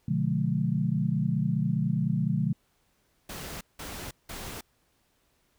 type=chord; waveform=sine; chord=B diminished seventh; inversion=none; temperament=just; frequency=123.47 / 148.16 / 177.8 / 213.4 Hz; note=B2 / D3 / F3 / Ab3; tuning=0 / +16 / +31 / +47 cents; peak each=-31 / -28 / -29 / -31 dBFS; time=0.08-2.53 s; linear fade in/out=5 ms
type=noise bursts; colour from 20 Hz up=pink; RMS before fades=-39 dBFS; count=3; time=3.29-4.61 s; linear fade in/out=5 ms; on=320 ms; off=180 ms
effects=pink hiss -70 dBFS RMS until 5.58 s